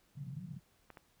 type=band-pass noise; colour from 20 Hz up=white; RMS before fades=-45 dBFS; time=0.15-0.6 s; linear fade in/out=20 ms; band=120 to 170 Hz; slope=48 dB/octave
type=clicks; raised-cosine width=0.5 ms; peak=-35 dBFS; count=2; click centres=0.903 / 0.972 s
effects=pink hiss -71 dBFS RMS until 1.2 s